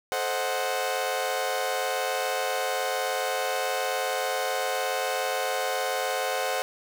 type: chord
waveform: sawtooth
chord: A diminished seventh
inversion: none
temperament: equal with one note detuned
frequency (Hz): 436.2 / 523.3 / 622.3 / 740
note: A4 / C5 / Eb5 / Gb5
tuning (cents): -15 / 0 / 0 / 0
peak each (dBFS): -31 / -26 / -31 / -26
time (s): 0.12-6.62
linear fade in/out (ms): 0
effects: none